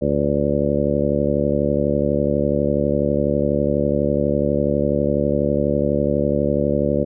harmonic tone, 72.1 Hz, D2, 31 cents flat, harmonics 1 / 2 / 3 / 4 / 5 / 6 / 7 / 8, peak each -28 / -25 / -23 / -25 / -25 / -28 / -23 / -23 dBFS, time 0.01-7.05 s, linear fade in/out 20 ms, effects none

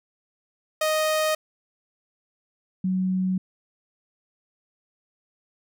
sawtooth / sine tone pair in turn, 622.3 / 186.24 Hz, D#5 / F#3, 0 / +12 cents, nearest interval octave + major sixth, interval 2088 cents, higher first, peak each -17 / -21 dBFS, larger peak first, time 0.81-1.35 / 2.84-3.38 s, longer neither, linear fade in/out 5 ms, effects none

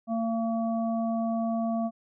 harmonic tone, 227.3 Hz, A#3, 43 cents flat, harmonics 1 / 3 / 5, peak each -27 / -30 / -42 dBFS, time 0.07-1.91 s, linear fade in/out 50 ms, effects none

